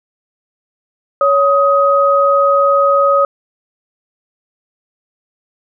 sine tone pair together, 560 / 1257.2 Hz, C#5 / D#6, +18 / +18 cents, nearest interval octave + major second, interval 1400 cents, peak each -11 dBFS, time 1.21-3.25 s, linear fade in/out 2 ms, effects none

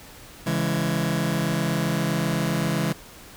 sawtooth chord, C# minor, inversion none, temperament just, 138.59 / 166.31 / 207.9 Hz, C#3 / E3 / G#3, 0 / +16 / +2 cents, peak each -23 / -21 / -23 dBFS, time 0.46-2.93 s, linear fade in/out 10 ms, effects pink hiss -45 dBFS RMS until 3.36 s

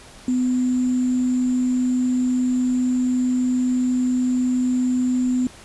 sine tone with sample-and-hold, 251.6 Hz, B3, 32 cents sharp, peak -17 dBFS, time 0.28-5.47 s, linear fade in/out 2 ms, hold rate 7350 Hz, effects pink hiss -44 dBFS RMS until 5.64 s + resampled to 24000 Hz

